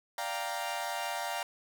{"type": "chord", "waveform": "sawtooth", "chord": "G minor seventh", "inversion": "second", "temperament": "equal", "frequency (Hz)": [587.3, 698.5, 784, 932.3], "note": ["D5", "F5", "G5", "Bb5"], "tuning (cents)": [0, 0, 0, 0], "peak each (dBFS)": [-38, -34, -36, -34], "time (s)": [0.18, 1.43], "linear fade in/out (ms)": 2, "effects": []}